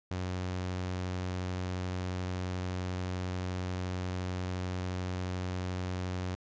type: tone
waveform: sawtooth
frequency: 91.4 Hz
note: F#2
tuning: 21 cents flat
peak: -29 dBFS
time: 0.11-6.35 s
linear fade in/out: 0 ms
effects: resampled to 16000 Hz